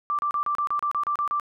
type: tone bursts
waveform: sine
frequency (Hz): 1174.7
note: D6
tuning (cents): 0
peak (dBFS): -22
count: 11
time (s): 0.1-1.398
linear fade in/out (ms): 0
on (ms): 88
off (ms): 33
effects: none